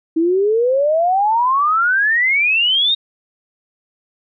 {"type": "exponential sweep", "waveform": "sine", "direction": "up", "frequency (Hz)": [316.6, 3766], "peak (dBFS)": -12, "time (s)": [0.16, 2.95], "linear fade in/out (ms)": 10, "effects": []}